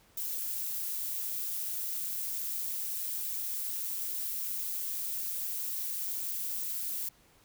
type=noise with amplitude modulation; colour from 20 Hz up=violet; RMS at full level=-33 dBFS; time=0.17-7.09 s; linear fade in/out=5 ms; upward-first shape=sine; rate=188 Hz; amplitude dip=50%; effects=pink hiss -63 dBFS RMS until 7.44 s